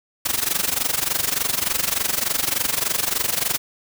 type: noise with amplitude modulation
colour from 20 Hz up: white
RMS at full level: -19 dBFS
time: 0.25-3.58 s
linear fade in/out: 10 ms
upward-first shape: sine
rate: 23.4 Hz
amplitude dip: 85%
effects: none